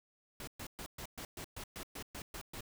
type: noise bursts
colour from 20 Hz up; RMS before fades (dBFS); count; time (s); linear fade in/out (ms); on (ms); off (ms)
pink; -45; 12; 0.4-2.608; 2; 74; 120
effects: none